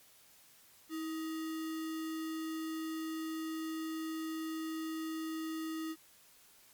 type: tone with sample-and-hold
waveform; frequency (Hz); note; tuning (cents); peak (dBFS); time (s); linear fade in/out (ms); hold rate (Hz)
sine; 320.1; D#4; +49; -36; 0.89-5.96; 50; 1575
effects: white hiss -62 dBFS RMS until 6.73 s + MP3 96 kbps